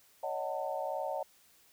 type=chord; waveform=sine; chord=D# half-diminished seventh; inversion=third; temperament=just; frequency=560 / 622.3 / 746.7 / 896 Hz; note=C#5 / D#5 / F#5 / A5; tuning=+18 / 0 / +16 / +31 cents; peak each=-38 / -38 / -39 / -40 dBFS; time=0.23-1.23 s; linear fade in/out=5 ms; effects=white hiss -64 dBFS RMS until 1.72 s